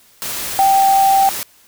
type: tone in noise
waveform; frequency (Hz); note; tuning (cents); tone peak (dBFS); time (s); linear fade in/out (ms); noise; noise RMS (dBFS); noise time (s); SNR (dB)
sine; 781; G5; -7; -9; 0.59-1.29; 0; white; -24; 0.22-1.43; +12
effects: white hiss -50 dBFS RMS until 1.67 s